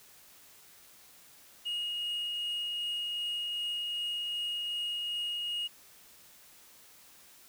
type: tone with tremolo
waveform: sine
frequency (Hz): 2871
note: F7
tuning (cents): +47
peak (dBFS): -29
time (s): 1.65-5.68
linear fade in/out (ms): 20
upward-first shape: triangle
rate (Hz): 2.6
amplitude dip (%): 25
effects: tanh soft clip ceiling -30 dBFS + white hiss -57 dBFS RMS until 7.48 s